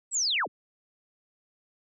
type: linear sweep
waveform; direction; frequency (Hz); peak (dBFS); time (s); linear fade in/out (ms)
sine; down; 8100 to 44.72; -24; 0.11-0.48; 50
effects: none